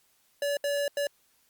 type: tone bursts at uneven times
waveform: square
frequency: 572 Hz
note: D5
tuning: 46 cents flat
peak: -27 dBFS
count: 3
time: 0.42-0.57 / 0.64-0.88 / 0.97-1.07 s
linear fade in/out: 2 ms
effects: white hiss -67 dBFS RMS until 1.49 s + Opus 48 kbps